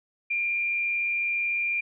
sine tone with frequency modulation, 2394 Hz, D7, 33 cents sharp, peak -24 dBFS, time 0.3-1.81 s, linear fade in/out 10 ms, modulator 94 Hz, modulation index 0.46, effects none

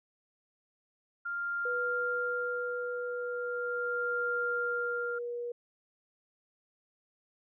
sine tone with tremolo, 1396.9 Hz, F6, in tune, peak -30 dBFS, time 1.25-5.19 s, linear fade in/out 10 ms, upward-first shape sine, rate 0.4 Hz, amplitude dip 65%
sine tone with pitch glide, 489.6 to 479.5 Hz, B4 to A#4, -15 to +49 cents, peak -34 dBFS, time 1.65-5.52 s, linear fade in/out 5 ms, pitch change -36 cents, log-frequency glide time 3.02-5.33 s
effects none

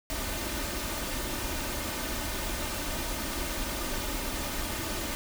pink noise with comb filter, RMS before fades -33 dBFS, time 0.1-5.15 s, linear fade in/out 0 ms, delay 3.3 ms, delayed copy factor +0.55, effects none

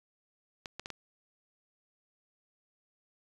clicks, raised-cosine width 0.2 ms, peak -22 dBFS, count 4, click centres 0.658 / 0.796 / 0.859 / 0.903 s, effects resampled to 24000 Hz

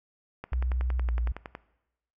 click train, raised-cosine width 0.5 ms, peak -22 dBFS, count 13, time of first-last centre 0.44-1.551 s, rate 10.8 Hz
sine tone with pitch glide, 62.2 to 58.78 Hz, B1 to A#1, +13 to +15 cents, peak -25 dBFS, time 0.52-1.32 s, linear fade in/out 5 ms, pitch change -98 cents, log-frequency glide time 0.99-1.1 s
effects noise-tail reverb RT60 0.9 s tail -19 dB re dry

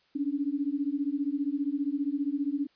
sine beating tone pair, 277.2 / 292.2 Hz, C#4 / D4, 0 / -9 cents, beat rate 15 Hz, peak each -30 dBFS, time 0.15-2.67 s, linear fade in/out 10 ms, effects white hiss -67 dBFS RMS until 2.75 s + resampled to 11025 Hz

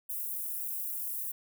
white high-pass noise, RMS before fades -36 dBFS, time 0.09-1.32 s, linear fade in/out 10 ms, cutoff 11000 Hz, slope 24 dB/octave, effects none

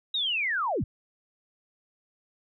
sine linear sweep, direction down, 3845 to 50.6 Hz, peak -25 dBFS, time 0.14-0.84 s, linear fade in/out 5 ms, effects none

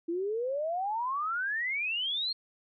sine exponential sweep, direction up, 327.2 to 4305 Hz, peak -29 dBFS, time 0.08-2.33 s, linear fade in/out 10 ms, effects none

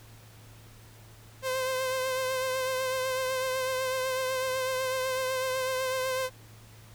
sawtooth tone with vibrato, 519 Hz, C5, 14 cents flat, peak -24 dBFS, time 1.42-6.3 s, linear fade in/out 50 ms, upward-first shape triangle, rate 8 Hz, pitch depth 33 cents each way, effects added 110 Hz sine -51 dBFS peak until 6.94 s + pink hiss -55 dBFS RMS until 6.94 s

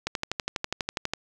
click train, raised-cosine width 0.2 ms, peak -10 dBFS, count 14, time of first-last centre 0.07-1.136 s, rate 12.2 Hz, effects none

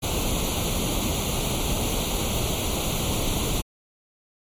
pink noise with comb filter, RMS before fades -25 dBFS, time 0.02-3.62 s, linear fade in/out 20 ms, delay 0.29 ms, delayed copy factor +0.85, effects MP3 64 kbps

